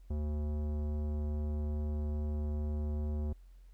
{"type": "tone with tanh clipping", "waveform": "sine", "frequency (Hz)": 74.8, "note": "D2", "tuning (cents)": 32, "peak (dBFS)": -34, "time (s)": [0.1, 3.33], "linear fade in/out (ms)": 5, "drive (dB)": 16, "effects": ["added 44 Hz sine -52 dBFS peak until 3.73 s", "pink hiss -75 dBFS RMS until 3.73 s"]}